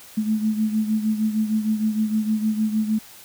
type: beating tone pair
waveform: sine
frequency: 215.3 / 221.8 Hz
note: A3 / A3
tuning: -37 / +14 cents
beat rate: 6.5 Hz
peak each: -20 / -26 dBFS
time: 0.17-2.99 s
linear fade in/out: 10 ms
effects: white hiss -45 dBFS RMS until 3.24 s